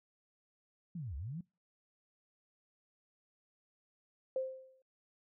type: linear two-way sweep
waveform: sine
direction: down then up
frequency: 185 to 61.7 to 185 Hz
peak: -39 dBFS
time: 0.95-1.41 s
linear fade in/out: 5 ms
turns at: 1.16 s
type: tone with exponential decay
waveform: sine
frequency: 523.3 Hz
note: C5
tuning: in tune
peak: -30 dBFS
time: 4.36-4.82 s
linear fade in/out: 2 ms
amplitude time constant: 100 ms
effects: noise-tail reverb RT60 0.3 s tail -26 dB re dry